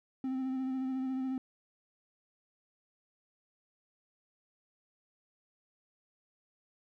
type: tone with vibrato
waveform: triangle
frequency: 261.6 Hz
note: C4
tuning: in tune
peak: -30 dBFS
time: 0.24-1.38 s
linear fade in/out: 2 ms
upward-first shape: sine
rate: 14 Hz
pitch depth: 23 cents each way
effects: none